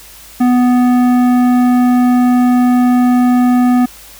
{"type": "tone with tanh clipping", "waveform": "sine", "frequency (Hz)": 247.6, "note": "B3", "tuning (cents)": 5, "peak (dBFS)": -9, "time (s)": [0.4, 3.86], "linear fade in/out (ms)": 10, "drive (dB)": 13, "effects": ["added 50 Hz sine -44 dBFS peak until 4.19 s", "white hiss -37 dBFS RMS until 4.19 s"]}